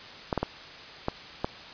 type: clicks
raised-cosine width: 1 ms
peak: -12 dBFS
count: 5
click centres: 0.328 / 0.377 / 0.43 / 1.084 / 1.445 s
effects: white hiss -44 dBFS RMS until 1.73 s + resampled to 11025 Hz